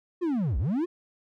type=linear two-way sweep; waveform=triangle; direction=down then up; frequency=370 to 51.1 to 370 Hz; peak=-22 dBFS; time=0.21-0.86 s; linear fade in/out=20 ms; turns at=0.58 s; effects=none